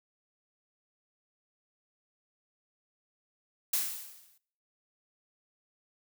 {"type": "noise with exponential decay", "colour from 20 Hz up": "blue", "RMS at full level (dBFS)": -27, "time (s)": [3.73, 4.38], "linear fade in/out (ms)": 5, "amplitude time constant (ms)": 140, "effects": ["noise-tail reverb RT60 0.6 s tail -21 dB re dry"]}